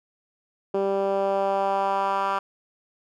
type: tone with band-pass filter sweep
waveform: 10% pulse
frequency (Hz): 196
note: G3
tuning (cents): 0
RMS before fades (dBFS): -24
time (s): 0.74-2.39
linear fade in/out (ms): 5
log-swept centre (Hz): 410 to 1200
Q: 2
effects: none